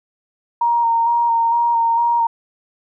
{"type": "tone with vibrato", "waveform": "sine", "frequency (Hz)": 932.3, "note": "A#5", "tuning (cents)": 0, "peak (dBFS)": -13, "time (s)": [0.61, 2.27], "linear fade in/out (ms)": 5, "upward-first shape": "square", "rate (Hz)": 2.2, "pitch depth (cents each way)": 18, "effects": []}